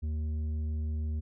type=tone with tanh clipping; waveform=sine; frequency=77.2 Hz; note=D#2; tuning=13 cents flat; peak=-31 dBFS; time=0.02-1.21 s; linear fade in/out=20 ms; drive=7 dB; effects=none